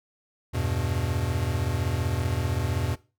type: chord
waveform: square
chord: E minor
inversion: none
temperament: equal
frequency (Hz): 82.41 / 98 / 123.47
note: E2 / G2 / B2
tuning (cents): 0 / 0 / 0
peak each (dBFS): -30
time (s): 0.53-2.96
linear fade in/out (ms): 20
effects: noise-tail reverb RT60 0.3 s tail -19 dB re dry